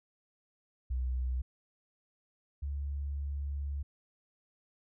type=tone pair in turn; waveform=sine; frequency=63.1 / 70.83 Hz; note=B1 / C#2; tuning=+38 / +38 cents; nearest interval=major second; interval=200 cents; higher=second; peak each=-30 / -33 dBFS; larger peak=first; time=0.9-1.42 / 2.62-3.83 s; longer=second; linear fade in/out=10 ms; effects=none